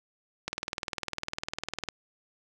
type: click train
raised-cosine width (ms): 0.2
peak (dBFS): -14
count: 29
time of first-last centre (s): 0.48-1.887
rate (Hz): 19.9
effects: none